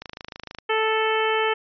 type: click train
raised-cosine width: 0.2 ms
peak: -17 dBFS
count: 16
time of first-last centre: 0.02-0.586 s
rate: 26.5 Hz
type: harmonic tone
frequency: 439.3 Hz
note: A4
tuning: 3 cents flat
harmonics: 1 / 2 / 3 / 4 / 5 / 6 / 7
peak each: -23 / -26 / -28 / -29 / -30 / -31 / -31 dBFS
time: 0.69-1.54 s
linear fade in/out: 10 ms
effects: resampled to 11025 Hz